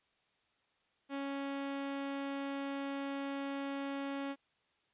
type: tone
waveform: sawtooth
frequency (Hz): 277.2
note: C#4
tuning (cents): 0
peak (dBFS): -33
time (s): 1.09-4.36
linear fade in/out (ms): 50
effects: white hiss -75 dBFS RMS until 4.93 s + resampled to 8000 Hz